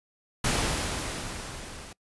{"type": "noise with level ramp", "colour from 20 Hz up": "pink", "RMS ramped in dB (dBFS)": [-25, -44], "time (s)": [0.44, 1.93], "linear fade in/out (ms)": 5, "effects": ["noise-tail reverb RT60 0.1 s tail -24 dB re dry", "resampled to 24000 Hz"]}